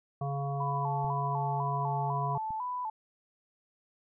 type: harmonic tone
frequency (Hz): 140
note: C#3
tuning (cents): +18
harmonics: 1 / 3 / 5 / 7 / 8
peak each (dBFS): -32 / -42 / -36 / -50 / -43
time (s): 0.21-2.38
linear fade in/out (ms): 5
type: tone with vibrato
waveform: sine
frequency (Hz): 932.3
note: A#5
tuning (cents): 0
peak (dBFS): -32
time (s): 0.6-2.9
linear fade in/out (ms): 5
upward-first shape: square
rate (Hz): 2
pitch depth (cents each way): 110
type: clicks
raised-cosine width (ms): 5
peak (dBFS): -34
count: 2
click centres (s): 1.046 / 2.506
effects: none